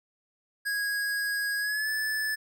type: tone with pitch glide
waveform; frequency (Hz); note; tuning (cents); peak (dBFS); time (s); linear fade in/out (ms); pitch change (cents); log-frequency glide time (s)
square; 1651 to 1739.1; G#6 to A6; -11 to -21; -28; 0.65-2.36; 20; +90; 1.58-1.89
effects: none